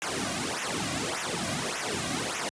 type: noise with flanger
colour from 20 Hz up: pink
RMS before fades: -31 dBFS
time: 0.02-2.49 s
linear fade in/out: 0 ms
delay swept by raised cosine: 0.22 to 2.32 ms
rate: 1.7 Hz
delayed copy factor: -0.85
effects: high-pass 100 Hz 12 dB/octave + resampled to 22050 Hz